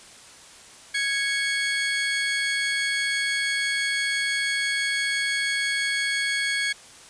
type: tone pair together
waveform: 30% pulse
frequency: 1659 / 2214 Hz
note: G#6 / C#7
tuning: -2 / -3 cents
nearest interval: perfect fourth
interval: 499 cents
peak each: -23 dBFS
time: 0.94-6.73 s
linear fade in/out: 10 ms
effects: white hiss -47 dBFS RMS until 7.09 s + resampled to 22050 Hz